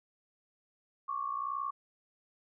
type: tone pair together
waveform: sine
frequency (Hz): 1098.6 / 1160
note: C#6 / D6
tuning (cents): -16 / -22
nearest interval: minor second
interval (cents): 94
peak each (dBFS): -35 / -37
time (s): 1.08-1.71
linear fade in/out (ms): 10
effects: none